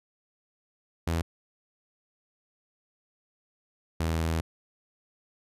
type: tone pair in turn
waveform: sawtooth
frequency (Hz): 83 / 81.34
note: E2 / E2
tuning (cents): +12 / -23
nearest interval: unison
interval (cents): 35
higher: first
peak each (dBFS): -22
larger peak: neither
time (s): 1.07-1.22 / 4-4.41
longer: second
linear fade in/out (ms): 5
effects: resampled to 32000 Hz